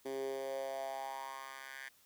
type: tone with high-pass filter sweep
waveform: 10% pulse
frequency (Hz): 134.5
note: C3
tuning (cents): +48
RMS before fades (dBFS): -42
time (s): 0.05-1.89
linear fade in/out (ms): 10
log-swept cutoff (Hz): 340 to 1700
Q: 5
effects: white hiss -67 dBFS RMS until 2.05 s